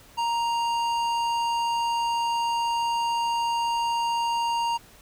sine tone with tanh clipping, 934 Hz, A#5, 3 cents sharp, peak -25 dBFS, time 0.17-4.78 s, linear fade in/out 20 ms, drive 15 dB, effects pink hiss -52 dBFS RMS until 5.01 s

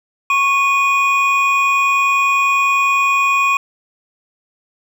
triangle tone pair together, 1100.3 / 2470 Hz, C#6 / D#7, -13 / -13 cents, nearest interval octave + major second, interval 1400 cents, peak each -13 dBFS, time 0.3-3.57 s, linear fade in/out 2 ms, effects none

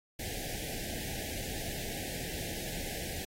pink band-stop noise, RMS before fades -39 dBFS, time 0.19-3.25 s, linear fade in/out 5 ms, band 820 to 1600 Hz, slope 96 dB/octave, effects AAC 48 kbps

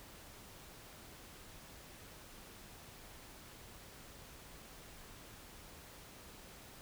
silence, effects pink hiss -55 dBFS RMS until 6.81 s

